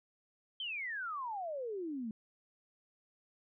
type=exponential sweep; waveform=sine; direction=down; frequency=3196 to 211.3 Hz; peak=-37 dBFS; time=0.6-2.11 s; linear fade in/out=2 ms; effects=none